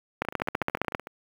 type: two click trains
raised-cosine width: 0.5 ms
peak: -23 / -9 dBFS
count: 12 / 12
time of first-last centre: 0.25-1.071 / 0.22-0.948 s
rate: 13.4 / 15.1 Hz
effects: high-pass 100 Hz 12 dB/octave + 7-bit